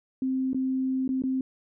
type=tone with dropouts; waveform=sine; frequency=261.7 Hz; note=C4; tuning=in tune; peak=-24 dBFS; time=0.22-1.41 s; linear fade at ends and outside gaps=2 ms; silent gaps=0.532-0.545 / 1.078-1.09 / 1.221-1.237 s; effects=none